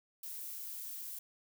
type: noise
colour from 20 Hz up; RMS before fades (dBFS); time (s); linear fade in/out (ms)
violet; -44; 0.23-1.19; 5
effects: none